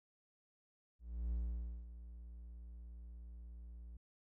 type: tone with ADSR envelope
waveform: triangle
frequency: 58.4 Hz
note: A#1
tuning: 4 cents sharp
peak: -33 dBFS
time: 0.99-3.97 s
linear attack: 330 ms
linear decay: 530 ms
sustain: -14 dB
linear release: 4 ms
effects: none